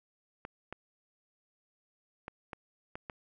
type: clicks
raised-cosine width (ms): 0.5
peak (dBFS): -25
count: 6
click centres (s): 0.451 / 0.726 / 2.281 / 2.532 / 2.955 / 3.098
effects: none